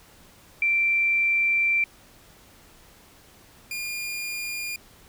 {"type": "tone pair in turn", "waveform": ["sine", "sawtooth"], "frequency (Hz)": [2350, 2417], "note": ["D7", "D7"], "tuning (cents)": [1, 49], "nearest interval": "unison", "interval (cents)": 48, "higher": "second", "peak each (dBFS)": [-19, -26], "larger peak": "first", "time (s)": [[0.62, 1.84], [3.71, 4.76]], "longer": "first", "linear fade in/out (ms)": 2, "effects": ["pink hiss -53 dBFS RMS until 5.08 s"]}